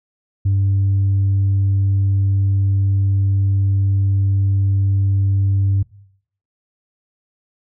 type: tone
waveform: sine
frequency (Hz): 98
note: G2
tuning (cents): 0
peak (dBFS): -11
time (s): 0.45-5.83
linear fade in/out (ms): 10
effects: noise-tail reverb RT60 0.7 s tail -22 dB re dry + tanh soft clip ceiling -11 dBFS